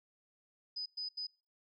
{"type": "tone bursts at uneven times", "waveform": "sine", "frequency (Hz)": 4995, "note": "D#8", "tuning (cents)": 6, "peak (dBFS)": -37, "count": 3, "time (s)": [[0.76, 0.86], [0.97, 1.09], [1.17, 1.27]], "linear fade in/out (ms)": 10, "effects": ["noise-tail reverb RT60 0.4 s tail -26 dB re dry"]}